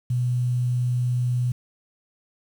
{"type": "tone with quantisation", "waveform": "sine", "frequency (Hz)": 123.47, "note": "B2", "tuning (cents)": 0, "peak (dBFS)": -20, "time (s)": [0.1, 1.52], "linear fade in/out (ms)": 5, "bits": 8, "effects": []}